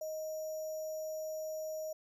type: tone with sample-and-hold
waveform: sine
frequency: 625 Hz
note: D#5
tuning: 8 cents sharp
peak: -37 dBFS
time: 0.01-1.93 s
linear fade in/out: 5 ms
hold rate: 6300 Hz
effects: none